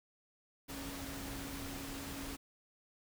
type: tone in noise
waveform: sine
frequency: 275.3 Hz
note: C#4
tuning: 12 cents flat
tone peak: -46 dBFS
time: 0.68-2.37 s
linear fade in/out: 20 ms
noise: pink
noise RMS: -45 dBFS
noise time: 0.68-2.37 s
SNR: -4 dB
effects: none